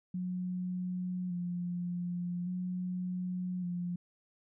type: tone with vibrato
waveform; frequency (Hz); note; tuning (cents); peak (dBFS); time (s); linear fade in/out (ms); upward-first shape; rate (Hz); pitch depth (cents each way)
sine; 178.8; F3; +41; -33; 0.14-3.96; 5; square; 0.43; 26
effects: none